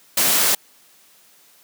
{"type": "noise", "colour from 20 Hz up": "white", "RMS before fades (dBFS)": -17, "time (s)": [0.17, 0.55], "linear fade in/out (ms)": 5, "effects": ["white hiss -53 dBFS RMS until 1.63 s", "high-pass 150 Hz 12 dB/octave"]}